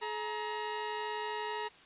sawtooth tone pair together, 426 / 944 Hz, G#4 / A#5, +44 / +22 cents, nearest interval octave + major second, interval 1378 cents, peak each -35 / -33 dBFS, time 0.01-1.69 s, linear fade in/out 20 ms, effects white hiss -57 dBFS RMS until 1.85 s + resampled to 8000 Hz

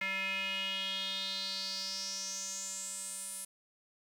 square tone with band-pass filter sweep, 192.9 Hz, G3, 28 cents flat, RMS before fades -38 dBFS, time 0.01-3.45 s, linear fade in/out 5 ms, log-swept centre 2200 to 10000 Hz, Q 5.7, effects 10-bit

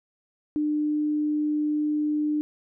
sine tone, 300.2 Hz, D4, 38 cents sharp, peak -22 dBFS, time 0.56-2.41 s, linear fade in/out 0 ms, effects none

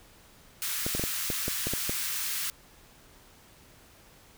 white high-pass noise, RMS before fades -32 dBFS, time 0.62-2.5 s, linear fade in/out 0 ms, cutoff 1200 Hz, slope 24 dB/octave
clicks, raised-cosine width 2 ms, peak -18 dBFS, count 9, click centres 0.865 / 0.95 / 0.996 / 1.038 / 1.302 / 1.481 / 1.67 / 1.736 / 1.895 s
effects pink hiss -56 dBFS RMS until 4.37 s

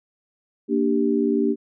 sine chord, G minor, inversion first, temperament equal, 233.1 / 293.7 / 392 Hz, Bb3 / D4 / G4, 0 / 0 / 0 cents, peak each -22 dBFS, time 0.68-1.56 s, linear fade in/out 50 ms, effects none

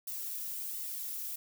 violet noise with flanger, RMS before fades -39 dBFS, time 0.07-1.36 s, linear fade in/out 5 ms, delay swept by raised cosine 1.2 to 2.6 ms, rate 1.4 Hz, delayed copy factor -0.6, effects none

